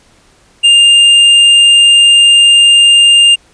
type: tone with tanh clipping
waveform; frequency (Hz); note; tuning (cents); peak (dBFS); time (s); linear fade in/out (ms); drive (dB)
triangle; 2805; F7; +7; -4; 0.63-3.36; 20; 13
effects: pink hiss -47 dBFS RMS until 3.53 s + resampled to 22050 Hz